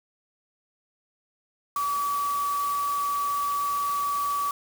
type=tone in noise; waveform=sine; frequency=1144 Hz; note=D6; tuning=46 cents flat; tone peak=-24 dBFS; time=1.76-4.51 s; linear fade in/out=2 ms; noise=white; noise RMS=-39 dBFS; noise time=1.76-4.51 s; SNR=+12 dB; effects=none